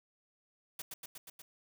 white noise with echo, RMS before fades -42 dBFS, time 0.79-0.82 s, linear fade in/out 5 ms, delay 120 ms, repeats 5, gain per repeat -2 dB, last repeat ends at 1.42 s, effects none

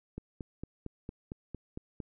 click train, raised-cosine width 3 ms, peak -26 dBFS, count 9, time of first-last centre 0.18-2.002 s, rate 4.39 Hz, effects none

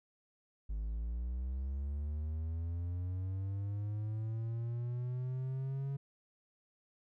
triangle linear sweep, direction up, 50.9 to 139 Hz, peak -33 dBFS, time 0.69-5.97 s, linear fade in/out 10 ms, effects none

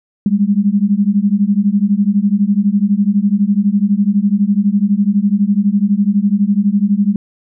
sine beating tone pair, 196.7 / 208.7 Hz, G3 / G#3, +6 / +9 cents, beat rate 12 Hz, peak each -13 dBFS, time 0.26-7.16 s, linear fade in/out 2 ms, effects none

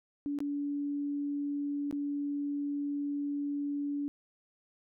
sine tone with dropouts, 286.9 Hz, D4, 40 cents flat, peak -31 dBFS, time 0.26-4.08 s, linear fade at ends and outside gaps 0 ms, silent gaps 0.388-0.404 / 1.911-1.926 s, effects none

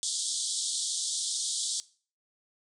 white band-pass noise, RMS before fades -32 dBFS, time 0.03-1.8 s, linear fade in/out 0 ms, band 3300 to 9300 Hz, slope 96 dB/octave, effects noise-tail reverb RT60 0.4 s tail -19 dB re dry

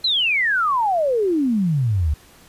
sine exponential sweep, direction down, 4186 to 69.3 Hz, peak -16 dBFS, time 0.04-2.14 s, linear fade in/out 5 ms, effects pink hiss -49 dBFS RMS until 2.48 s + resampled to 32000 Hz

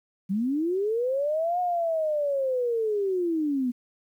sine linear two-way sweep, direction up then down, 181.9 to 726 to 238.5 Hz, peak -23 dBFS, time 0.29-3.72 s, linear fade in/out 20 ms, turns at 1.6 s, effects 10-bit

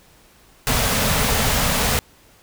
pink band-stop noise, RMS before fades -19 dBFS, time 0.67-1.99 s, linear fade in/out 0 ms, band 280 to 410 Hz, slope 96 dB/octave, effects pink hiss -52 dBFS RMS until 2.42 s

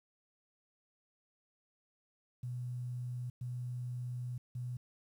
sine tone bursts at uneven times, 123.47 Hz, B2, in tune, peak -37 dBFS, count 3, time 2.43-3.3 / 3.41-4.38 / 4.55-4.77 s, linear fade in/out 5 ms, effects 11-bit

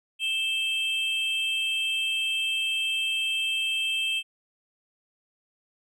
triangle tone pair together, 2637 / 3161 Hz, E7 / G7, 0 / +14 cents, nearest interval minor third, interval 314 cents, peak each -26 / -26 dBFS, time 0.19-4.23 s, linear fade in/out 50 ms, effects none

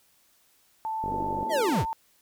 sine tone with pitch glide, 882 to 896.9 Hz, A5 to A5, +4 to +33 cents, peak -28 dBFS, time 0.85-1.93 s, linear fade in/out 0 ms, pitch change +29 cents, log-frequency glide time 1.58-1.73 s
click train, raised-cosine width 2 ms, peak -22 dBFS, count 20, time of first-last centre 1.04-1.429 s, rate 48.8 Hz
pink band-pass noise, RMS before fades -38 dBFS, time 1.08-1.8 s, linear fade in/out 10 ms, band 270 to 540 Hz, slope 24 dB/octave
square linear sweep, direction down, 690 to 34.65 Hz, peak -24 dBFS, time 1.49-1.86 s, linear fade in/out 50 ms
effects white hiss -64 dBFS RMS until 2.21 s

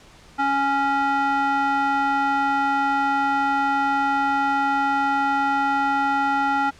square tone with band-pass filter, 277.2 Hz, C#4, in tune, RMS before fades -21 dBFS, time 0.38-6.71 s, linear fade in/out 20 ms, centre 1100 Hz, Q 5.7, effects pink hiss -49 dBFS RMS until 6.79 s + low-pass 7000 Hz 12 dB/octave

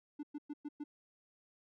triangle tone bursts, 294.4 Hz, D4, 4 cents sharp, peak -37 dBFS, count 5, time 0.19-0.84 s, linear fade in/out 10 ms, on 42 ms, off 110 ms, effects none

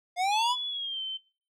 square linear sweep, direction up, 698.5 to 1021 Hz, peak -25 dBFS, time 0.16-0.56 s, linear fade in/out 50 ms
sine tone with pitch glide, 3408 to 3089 Hz, G#7 to G7, +44 to -26 cents, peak -31 dBFS, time 0.31-1.18 s, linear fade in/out 20 ms, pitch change -170 cents, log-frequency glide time 0.69-1.02 s
effects noise-tail reverb RT60 0.4 s tail -22 dB re dry + low-pass 8000 Hz 12 dB/octave

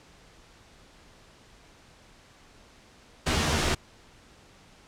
pink noise with comb filter, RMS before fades -25 dBFS, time 3.26-3.75 s, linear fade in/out 10 ms, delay 13 ms, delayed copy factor +0.95, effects pink hiss -55 dBFS RMS until 4.87 s + low-pass 7000 Hz 12 dB/octave

